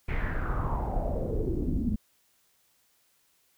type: noise with low-pass filter sweep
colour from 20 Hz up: brown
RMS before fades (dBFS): -29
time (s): 0.08-1.96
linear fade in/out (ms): 10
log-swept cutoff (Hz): 2300 to 210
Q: 5
effects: white hiss -68 dBFS RMS until 3.57 s